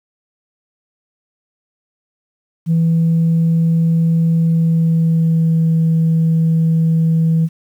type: tone with pitch glide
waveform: sine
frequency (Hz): 164.81 to 162.54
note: E3 to E3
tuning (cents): 0 to -24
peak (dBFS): -9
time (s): 2.66-7.49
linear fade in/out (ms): 50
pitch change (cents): -24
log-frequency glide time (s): 4.35-5.74
effects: tanh soft clip ceiling -8 dBFS + 8-bit